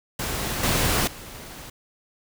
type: noise with level steps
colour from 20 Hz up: pink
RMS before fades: -28 / -22 / -40 dBFS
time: 0.19-1.7 s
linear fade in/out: 5 ms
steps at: 0.63 / 1.07 s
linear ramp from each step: 5 ms
effects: none